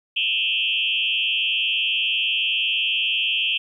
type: tone with frequency modulation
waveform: sine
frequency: 2913 Hz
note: F#7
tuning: 28 cents flat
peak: -19 dBFS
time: 0.16-3.58 s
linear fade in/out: 10 ms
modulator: 112 Hz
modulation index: 3.2
effects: 10-bit